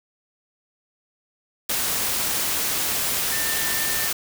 sine tone in noise, 1794 Hz, A6, 33 cents sharp, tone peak -30 dBFS, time 3.32-4.08 s, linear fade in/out 5 ms, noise white, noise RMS -24 dBFS, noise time 1.69-4.13 s, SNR -9 dB, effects none

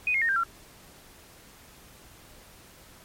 sine tone with pitch steps, 2489 / 2142 / 1843.2 / 1586.2 / 1365 Hz, D#7 / C7 / A#6 / G6 / F6, 0 / +40 / -20 / +20 / -40 cents, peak -22 dBFS, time 0.07-0.435 s, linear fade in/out 2 ms, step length 73 ms, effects pink hiss -52 dBFS RMS until 3.04 s + MP3 64 kbps

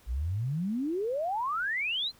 sine exponential sweep, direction up, 54.3 to 4258 Hz, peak -28 dBFS, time 0.06-2.12 s, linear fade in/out 50 ms, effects pink hiss -60 dBFS RMS until 2.19 s

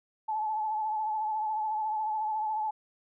sine tone with vibrato, 863 Hz, A5, 34 cents flat, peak -28 dBFS, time 0.28-2.71 s, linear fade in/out 10 ms, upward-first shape sine, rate 14 Hz, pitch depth 37 cents each way, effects none

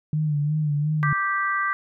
sine tone with vibrato, 150 Hz, D3, 37 cents sharp, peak -20 dBFS, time 0.13-1.13 s, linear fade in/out 2 ms, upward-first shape sine, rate 2.8 Hz, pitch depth 56 cents each way
harmonic tone, 392 Hz, G4, in tune, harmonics 3 / 4 / 5, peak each -24 / -26 / -28 dBFS, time 1.03-1.73 s, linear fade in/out 0 ms
effects none

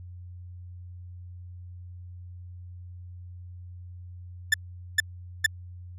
40% pulse tone bursts, 1760 Hz, A6, in tune, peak -16 dBFS, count 3, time 4.52-5.463 s, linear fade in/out 5 ms, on 21 ms, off 440 ms, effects added 89 Hz sine -40 dBFS peak until 5.98 s + resampled to 32000 Hz

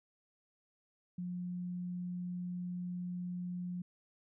sine tone, 178.4 Hz, F3, 37 cents sharp, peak -37 dBFS, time 1.18-3.82 s, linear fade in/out 5 ms, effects none

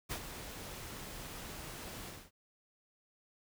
pink noise with ADSR envelope, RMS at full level -37 dBFS, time 0.09-2.31 s, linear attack 29 ms, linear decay 70 ms, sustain -9 dB, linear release 240 ms, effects none

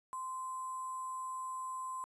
sine tone with sample-and-hold, 1038 Hz, C6, 14 cents flat, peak -38 dBFS, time 0.13-2.04 s, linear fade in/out 0 ms, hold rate 8820 Hz, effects resampled to 22050 Hz

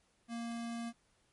square tone, 233.1 Hz, A#3, in tune, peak -39 dBFS, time 0.28-0.93 s, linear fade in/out 50 ms, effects pink hiss -73 dBFS RMS until 1.32 s + MP3 48 kbps

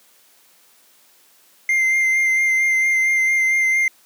triangle tone with vibrato, 2093 Hz, C7, in tune, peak -13 dBFS, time 1.69-3.88 s, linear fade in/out 2 ms, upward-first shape sine, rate 4.4 Hz, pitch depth 18 cents each way, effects white hiss -54 dBFS RMS until 4.05 s + high-pass 200 Hz 12 dB/octave

